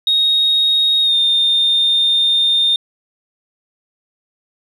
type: tone with pitch glide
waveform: sine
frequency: 3746 to 3635 Hz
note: A#7 to A#7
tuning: +8 to -44 cents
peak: -10 dBFS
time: 0.07-2.76 s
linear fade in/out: 2 ms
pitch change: -52 cents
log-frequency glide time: 1.02-1.15 s
effects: tanh soft clip ceiling -7 dBFS